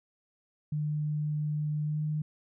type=tone with pitch glide; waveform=sine; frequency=150.5 to 152.51 Hz; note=D3 to D#3; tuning=+43 to -34 cents; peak=-28 dBFS; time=0.72-2.22 s; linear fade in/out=5 ms; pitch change=+23 cents; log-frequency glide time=1.83-2.01 s; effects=none